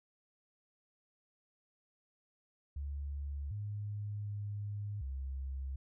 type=tone with pitch steps; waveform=sine; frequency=71.1 / 103.7 / 102.9 / 67 Hz; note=C#2 / G#2 / G#2 / C2; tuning=+45 / -2 / -16 / +42 cents; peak=-37 dBFS; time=2.76-5.76 s; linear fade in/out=5 ms; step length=750 ms; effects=none